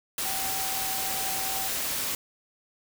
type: tone in noise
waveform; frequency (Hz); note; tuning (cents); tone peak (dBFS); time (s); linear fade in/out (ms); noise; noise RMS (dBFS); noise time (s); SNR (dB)
sine; 769; G5; -33; -36; 0.25-1.68; 2; white; -30; 0.18-2.15; -9
effects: none